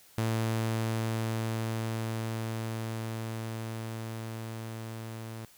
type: tone with level ramp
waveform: sawtooth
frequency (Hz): 112.5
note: A2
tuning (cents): +39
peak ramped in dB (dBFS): -23 to -35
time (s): 0.18-5.45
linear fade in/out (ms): 0
effects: white hiss -58 dBFS RMS until 5.57 s